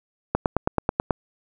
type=click train; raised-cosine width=1 ms; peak=-5 dBFS; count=8; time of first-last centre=0.35-1.108 s; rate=9.24 Hz; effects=none